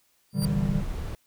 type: tone with exponential growth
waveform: 20% pulse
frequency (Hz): 4700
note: D8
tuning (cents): +1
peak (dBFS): -22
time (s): 0.3-0.45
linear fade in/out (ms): 1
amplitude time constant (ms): 32
type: chord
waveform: triangle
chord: E half-diminished seventh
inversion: second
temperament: equal with one note detuned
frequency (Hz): 116.54 / 146.83 / 163.01 / 196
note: Bb2 / D3 / E3 / G3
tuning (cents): 0 / 0 / -19 / 0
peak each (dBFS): -31 / -26 / -29 / -25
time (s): 0.33-0.84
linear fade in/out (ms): 50
type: noise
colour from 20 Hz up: brown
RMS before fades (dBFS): -32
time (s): 0.42-1.15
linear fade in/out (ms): 0
effects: white hiss -67 dBFS RMS until 1.26 s